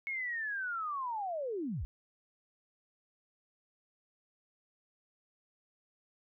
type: linear sweep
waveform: sine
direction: down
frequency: 2200 to 43.38 Hz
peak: -34 dBFS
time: 0.07-1.85 s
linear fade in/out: 0 ms
effects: none